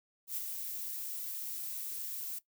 violet noise with ADSR envelope, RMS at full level -35 dBFS, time 0.27-2.39 s, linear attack 96 ms, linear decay 25 ms, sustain -5 dB, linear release 9 ms, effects noise-tail reverb RT60 0.1 s tail -17 dB re dry

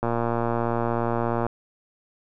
click train, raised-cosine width 1 ms, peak -11 dBFS, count 169, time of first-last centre 0.03-1.466 s, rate 117 Hz, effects none

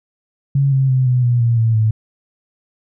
sine tone with pitch steps, 138.6 / 134.03 / 129.62 / 125.35 / 121.22 / 117.22 / 113.36 / 109.63 Hz, C#3 / C3 / C3 / B2 / B2 / A#2 / A#2 / A2, 0 / +42 / -16 / +26 / -32 / +10 / -48 / -6 cents, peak -11 dBFS, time 0.55-1.91 s, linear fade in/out 5 ms, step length 170 ms, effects none

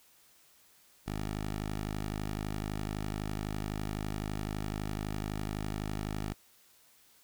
10% pulse tone, 51.91 Hz, G#1, in tune, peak -26 dBFS, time 1.06-6.34 s, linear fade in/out 20 ms, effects white hiss -63 dBFS RMS until 7.23 s

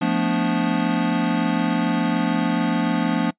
square chord, B half-diminished seventh, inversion second, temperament equal with one note detuned, 174.61 / 220 / 246.9 / 291 Hz, F3 / A3 / B3 / D4, 0 / 0 / 0 / -16 cents, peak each -25 dBFS, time 0.01-3.31 s, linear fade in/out 10 ms, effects noise-tail reverb RT60 0.1 s tail -23 dB re dry + resampled to 8000 Hz

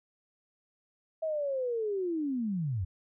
sine linear sweep, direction down, 649 to 82.41 Hz, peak -29 dBFS, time 1.22-2.85 s, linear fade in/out 10 ms, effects none

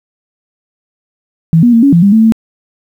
sine tone with pitch steps, 163.4 / 240.5 / 229.7 / 279.5 / 170.3 / 199.9 / 221.7 / 223.6 Hz, E3 / B3 / A#3 / C#4 / F3 / G3 / A3 / A3, -15 / -46 / -25 / +14 / -43 / +34 / +13 / +28 cents, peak -3 dBFS, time 1.53-2.322 s, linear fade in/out 0 ms, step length 99 ms, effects 7-bit

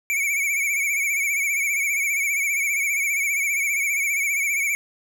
square tone with vibrato, 2272 Hz, C#7, 42 cents sharp, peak -21 dBFS, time 0.1-4.75 s, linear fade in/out 0 ms, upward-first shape sine, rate 15 Hz, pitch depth 73 cents each way, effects none

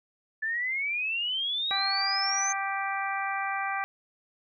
sine exponential sweep, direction up, 1736 to 6370 Hz, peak -27 dBFS, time 0.42-2.53 s, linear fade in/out 10 ms
harmonic tone, 392 Hz, G4, in tune, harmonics 2 / 3 / 4 / 5 / 6, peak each -32 / -34 / -35 / -36 / -37 dBFS, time 1.71-3.84 s, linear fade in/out 0 ms
effects none

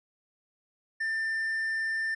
triangle tone, 1789 Hz, A6, 28 cents sharp, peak -26 dBFS, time 1-2.15 s, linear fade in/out 10 ms, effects resampled to 22050 Hz

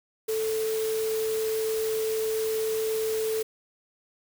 sine tone in noise, 440 Hz, A4, in tune, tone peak -25 dBFS, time 0.28-3.43 s, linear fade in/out 10 ms, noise white, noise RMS -37 dBFS, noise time 0.28-3.43 s, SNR +9 dB, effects none

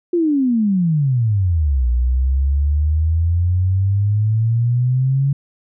sine exponential two-way sweep, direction down then up, 357.3 to 59.5 to 140.6 Hz, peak -13 dBFS, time 0.13-5.33 s, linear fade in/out 5 ms, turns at 1.88 s, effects none

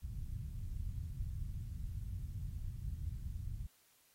white low-pass noise, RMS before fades -42 dBFS, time 0.02-3.67 s, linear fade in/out 10 ms, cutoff 110 Hz, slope 24 dB/octave, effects white hiss -70 dBFS RMS until 4.14 s + AAC 48 kbps

